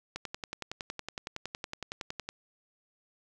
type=click train; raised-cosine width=0.2 ms; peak=-19 dBFS; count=24; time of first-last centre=0.16-2.29 s; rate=10.8 Hz; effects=none